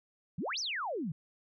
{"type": "exponential two-way sweep", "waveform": "sine", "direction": "up then down", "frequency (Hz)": [138.5, 6272, 138.5], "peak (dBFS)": -33, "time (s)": [0.38, 1.12], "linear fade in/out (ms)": 5, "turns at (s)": 0.59, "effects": []}